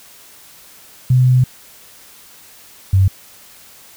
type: tone pair in turn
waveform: sine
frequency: 127.1 / 95.46 Hz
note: C3 / G2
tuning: -50 / -45 cents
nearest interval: perfect fourth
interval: 495 cents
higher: first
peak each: -8 dBFS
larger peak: neither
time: 1.1-1.44 / 2.93-3.08 s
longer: first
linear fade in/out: 5 ms
effects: white hiss -43 dBFS RMS until 3.96 s